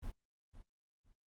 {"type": "noise with echo", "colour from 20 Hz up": "brown", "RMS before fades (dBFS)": -43, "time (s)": [0.02, 0.12], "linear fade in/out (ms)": 20, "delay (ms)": 510, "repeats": 2, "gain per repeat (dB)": -12, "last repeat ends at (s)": 1.14, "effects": ["noise-tail reverb RT60 0.1 s tail -17 dB re dry", "Opus 32 kbps"]}